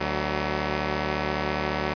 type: tone pair together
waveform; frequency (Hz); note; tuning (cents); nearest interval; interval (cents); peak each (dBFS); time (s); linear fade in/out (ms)
5% pulse; 74.5 / 188.92; D2 / F#3; +25 / +36; octave + major third; 1611; -16 / -17; 0-1.94; 10
effects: resampled to 11025 Hz